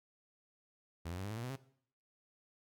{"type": "tone with pitch steps", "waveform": "sawtooth", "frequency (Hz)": [83, 88.96, 95.34, 102.18, 109.52, 117.38, 125.8, 134.83], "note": ["E2", "F2", "G2", "G#2", "A2", "A#2", "B2", "C#3"], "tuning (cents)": [12, 32, -48, -28, -8, 12, 32, -48], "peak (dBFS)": -36, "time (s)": [1.05, 1.562], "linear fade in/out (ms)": 10, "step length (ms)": 64, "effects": ["noise-tail reverb RT60 0.6 s tail -18 dB re dry"]}